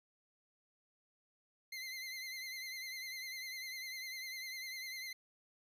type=tone with vibrato; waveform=25% pulse; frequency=2073 Hz; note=C7; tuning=17 cents flat; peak=-39 dBFS; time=1.72-5.13 s; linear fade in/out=5 ms; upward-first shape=triangle; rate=10 Hz; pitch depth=64 cents each way; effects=none